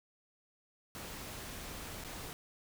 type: noise with dropouts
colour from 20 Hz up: pink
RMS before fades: -45 dBFS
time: 0.95-2.33 s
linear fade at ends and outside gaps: 0 ms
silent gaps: 2.039-2.047 s
effects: none